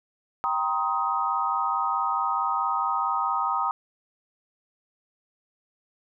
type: chord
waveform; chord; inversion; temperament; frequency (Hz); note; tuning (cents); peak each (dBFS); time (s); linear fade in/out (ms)
sine; C minor seventh; second; just; 784.9 / 941.9 / 1046.5 / 1255.8; G5 / Bb5 / C6 / Eb6; +2 / +18 / 0 / +16; -30 / -28 / -32 / -26; 0.44-3.71; 0
effects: none